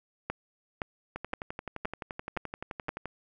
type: two click trains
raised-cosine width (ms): 0.5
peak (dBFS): -21 / -16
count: 23 / 6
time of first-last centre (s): 1.16-3.057 / 0.3-2.891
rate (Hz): 11.6 / 1.93
effects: none